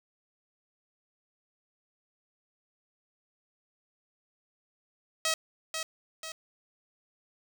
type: tone with echo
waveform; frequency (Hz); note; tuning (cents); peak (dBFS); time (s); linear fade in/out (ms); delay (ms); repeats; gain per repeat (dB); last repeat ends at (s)
5% pulse; 640; D#5; +49; -15; 5.25-5.34; 2; 490; 2; -6; 6.32
effects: 9-bit